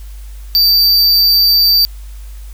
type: tone with amplitude modulation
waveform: square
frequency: 4649 Hz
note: D8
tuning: 18 cents flat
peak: -6 dBFS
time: 0.55-1.85 s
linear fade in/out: 0 ms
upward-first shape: sine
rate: 184 Hz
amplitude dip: 35%
effects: added 50 Hz sine -27 dBFS peak until 2.53 s + white hiss -45 dBFS RMS until 2.53 s